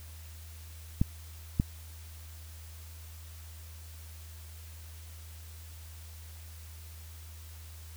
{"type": "clicks", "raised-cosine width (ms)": 5, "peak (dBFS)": -12, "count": 2, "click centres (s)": [1.015, 1.599], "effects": ["added 80 Hz sine -45 dBFS peak until 7.96 s", "white hiss -54 dBFS RMS until 7.96 s"]}